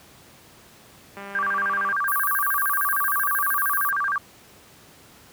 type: click train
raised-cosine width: 0.5 ms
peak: -23 dBFS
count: 150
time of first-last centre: 1.17-1.919 s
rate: 199 Hz
type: tone with vibrato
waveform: sine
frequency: 1356 Hz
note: E6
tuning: 49 cents sharp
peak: -21 dBFS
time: 1.35-4.18 s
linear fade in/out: 2 ms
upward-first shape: square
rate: 13 Hz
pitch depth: 280 cents each way
type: high-pass noise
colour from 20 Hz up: pink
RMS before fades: -28 dBFS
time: 2.07-3.91 s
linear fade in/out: 20 ms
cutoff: 11000 Hz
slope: 48 dB/octave
effects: pink hiss -50 dBFS RMS until 5.32 s + high-pass 80 Hz 12 dB/octave